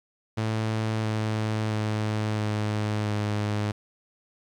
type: tone with pitch steps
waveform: sawtooth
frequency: 110 / 108.67 / 107.36 / 106.07 / 104.79 Hz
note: A2 / A2 / A2 / G#2 / G#2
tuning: 0 / -21 / -42 / +37 / +16 cents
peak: -21 dBFS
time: 0.37-3.72 s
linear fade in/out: 10 ms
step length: 670 ms
effects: low-pass 6000 Hz 12 dB/octave + 10-bit